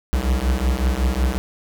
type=beating tone pair; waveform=square; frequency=60.8 / 66.2 Hz; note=B1 / C2; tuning=-26 / +21 cents; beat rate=5.4 Hz; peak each=-21 / -21 dBFS; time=0.13-1.38 s; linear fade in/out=0 ms; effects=none